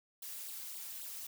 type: noise with flanger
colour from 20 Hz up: blue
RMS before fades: -45 dBFS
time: 0.22-1.27 s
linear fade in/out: 5 ms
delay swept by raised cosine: 0.23 to 3.83 ms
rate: 3.7 Hz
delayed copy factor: +0.9
effects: none